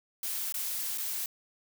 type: noise with dropouts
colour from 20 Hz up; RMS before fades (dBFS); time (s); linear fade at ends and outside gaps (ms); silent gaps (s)
blue; -34; 0.23-1.26; 2; 0.524-0.541 / 0.976-0.981
effects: none